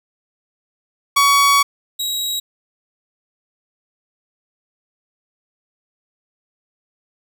sawtooth tone pair in turn, 1125 / 3836 Hz, C#6 / A#7, +25 / +49 cents, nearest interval octave + major sixth, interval 2124 cents, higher second, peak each -7 / -17 dBFS, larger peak first, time 1.16-1.63 / 1.99-2.4 s, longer first, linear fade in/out 10 ms, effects none

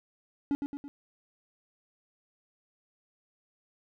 triangle tone with echo, 283.7 Hz, C#4, 40 cents sharp, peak -23 dBFS, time 0.51-0.55 s, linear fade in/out 0 ms, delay 110 ms, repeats 3, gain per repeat -5 dB, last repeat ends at 0.88 s, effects none

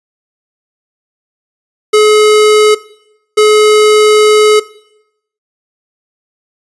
square tone bursts at uneven times, 425.6 Hz, G#4, 42 cents sharp, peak -4 dBFS, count 2, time 1.93-2.75 / 3.37-4.6 s, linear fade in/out 10 ms, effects noise-tail reverb RT60 0.8 s tail -19 dB re dry + resampled to 24000 Hz

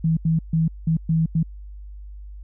sine tone bursts at uneven times, 162 Hz, E3, 30 cents flat, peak -16 dBFS, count 6, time 0.04-0.17 / 0.25-0.39 / 0.53-0.68 / 0.87-0.97 / 1.09-1.26 / 1.35-1.43 s, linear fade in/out 5 ms, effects added 50 Hz sine -35 dBFS peak until 2.43 s

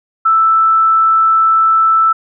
sine tone, 1321 Hz, E6, 3 cents sharp, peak -7 dBFS, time 0.25-2.13 s, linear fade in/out 10 ms, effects none

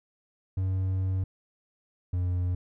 triangle tone pair in turn, 94.2 / 89.65 Hz, F#2 / F2, +32 / +46 cents, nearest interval minor second, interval 86 cents, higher first, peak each -23 dBFS, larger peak neither, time 0.57-1.24 / 2.13-2.55 s, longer first, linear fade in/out 5 ms, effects none

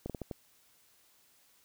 slowing click train, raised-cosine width 2 ms, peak -24 dBFS, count 5, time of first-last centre 0.06-0.312 s, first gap 37 ms, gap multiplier 1.37, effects white hiss -66 dBFS RMS until 1.64 s

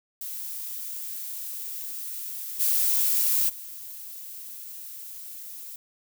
violet noise with level steps, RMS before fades -35 / -23 / -40 dBFS, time 0.21-5.76 s, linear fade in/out 2 ms, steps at 2.59 / 3.48 s, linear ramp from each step 20 ms, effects none

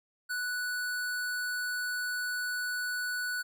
square tone, 1480 Hz, F#6, in tune, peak -32 dBFS, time 0.29-3.43 s, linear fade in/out 20 ms, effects none

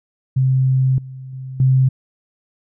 sine tone with level steps, 131.1 Hz, C3, 4 cents sharp, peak -12 / -30 / -27 / -10 dBFS, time 0.36-1.89 s, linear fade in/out 10 ms, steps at 0.98 / 1.33 / 1.6 s, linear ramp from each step 2 ms, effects none

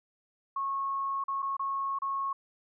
sine tone with dropouts, 1095 Hz, C#6, 22 cents flat, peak -29 dBFS, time 0.56-2.33 s, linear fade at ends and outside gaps 5 ms, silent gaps 1.24-1.281 / 1.422-1.426 / 1.568-1.594 / 1.988-2.019 s, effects none

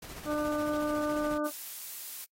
pink noise with tremolo, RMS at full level -44 dBFS, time 0.02-1.38 s, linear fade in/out 5 ms, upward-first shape square, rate 14 Hz, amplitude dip 35%
harmonic tone, 299.3 Hz, D4, 33 cents sharp, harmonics 1 / 2 / 3 / 4 / 5, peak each -31 / -32 / -44 / -37 / -43 dBFS, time 0.25-1.51 s, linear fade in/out 50 ms
blue noise, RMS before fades -41 dBFS, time 1.45-2.25 s, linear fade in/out 10 ms
effects noise-tail reverb RT60 0.1 s tail -24 dB re dry + AAC 48 kbps

